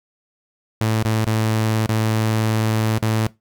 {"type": "tone with dropouts", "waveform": "sawtooth", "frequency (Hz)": 110.2, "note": "A2", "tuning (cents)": 3, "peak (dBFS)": -13, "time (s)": [0.81, 3.27], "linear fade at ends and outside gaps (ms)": 0, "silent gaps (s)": [[1.027, 1.051], [1.246, 1.269], [1.861, 1.892], [2.982, 3.026]], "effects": ["noise-tail reverb RT60 0.2 s tail -20 dB re dry"]}